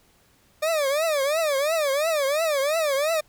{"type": "tone with vibrato", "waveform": "40% pulse", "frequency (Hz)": 597, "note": "D5", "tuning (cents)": 28, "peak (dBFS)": -20, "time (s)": [0.62, 3.21], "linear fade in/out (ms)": 10, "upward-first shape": "triangle", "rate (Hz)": 2.9, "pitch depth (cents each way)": 210, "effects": ["pink hiss -60 dBFS RMS until 3.28 s"]}